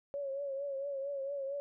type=tone with vibrato; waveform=sine; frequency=554.4 Hz; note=C#5; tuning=in tune; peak=-35 dBFS; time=0.14-1.6 s; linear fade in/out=0 ms; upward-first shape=triangle; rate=4.4 Hz; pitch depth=65 cents each way; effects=none